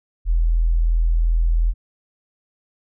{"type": "tone", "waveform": "sine", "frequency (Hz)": 41.37, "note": "E1", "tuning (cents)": 7, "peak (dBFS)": -14, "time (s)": [0.25, 1.74], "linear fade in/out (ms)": 50, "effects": []}